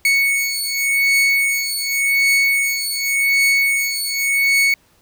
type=beating tone pair; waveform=40% pulse; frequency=2217 / 2217.88 Hz; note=C#7 / C#7; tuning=0 / 0 cents; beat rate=0.88 Hz; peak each=-17 dBFS; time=0.05-4.74 s; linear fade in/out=2 ms; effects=pink hiss -56 dBFS RMS until 5.01 s